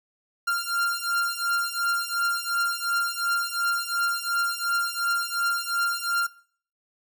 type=beating tone pair; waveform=45% pulse; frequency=1389 / 1391.8 Hz; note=F6 / F6; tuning=-10 / -6 cents; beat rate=2.8 Hz; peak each=-27 dBFS; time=0.47-6.27 s; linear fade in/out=10 ms; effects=noise-tail reverb RT60 0.5 s tail -19 dB re dry